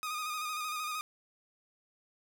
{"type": "tone with vibrato", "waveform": "sawtooth", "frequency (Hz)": 1235, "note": "D#6", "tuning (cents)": -13, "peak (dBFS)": -31, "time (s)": [0.03, 1.01], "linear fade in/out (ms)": 0, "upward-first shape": "square", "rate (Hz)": 13, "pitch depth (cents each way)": 31, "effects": []}